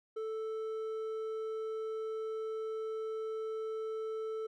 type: tone with hard clipping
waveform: sine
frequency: 440 Hz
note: A4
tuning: in tune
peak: -37 dBFS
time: 0.16-4.47 s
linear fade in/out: 10 ms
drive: 5 dB
effects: none